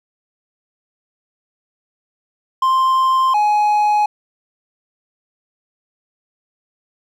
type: tone pair in turn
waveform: triangle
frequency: 1048 / 838.3 Hz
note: C6 / G#5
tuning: +2 / +16 cents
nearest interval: major third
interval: 386 cents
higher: first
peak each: -10 dBFS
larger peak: neither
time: 2.62-3.34 / 3.34-4.06 s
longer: neither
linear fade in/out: 5 ms
effects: none